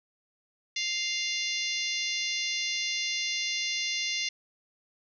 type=harmonic tone; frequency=698.5 Hz; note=F5; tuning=in tune; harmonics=3 / 4 / 5 / 6 / 7 / 8 / 9; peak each=-34 / -35 / -36 / -37 / -37 / -38 / -39 dBFS; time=0.76-4.29 s; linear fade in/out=5 ms; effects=none